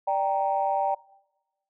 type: chord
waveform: sine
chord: G minor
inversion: second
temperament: equal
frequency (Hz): 587.3 / 784 / 932.3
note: D5 / G5 / Bb5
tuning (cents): 0 / 0 / 0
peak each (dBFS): -28 / -24 / -28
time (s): 0.07-0.95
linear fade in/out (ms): 10
effects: noise-tail reverb RT60 1.0 s tail -23 dB re dry + tanh soft clip ceiling -13 dBFS